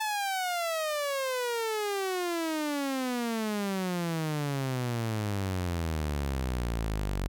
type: exponential sweep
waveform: sawtooth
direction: down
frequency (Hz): 876 to 45.99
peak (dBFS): -25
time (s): 0-7.28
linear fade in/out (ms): 10
effects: none